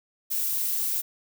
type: noise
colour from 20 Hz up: violet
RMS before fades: -27 dBFS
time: 0.3-1.02 s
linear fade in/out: 20 ms
effects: none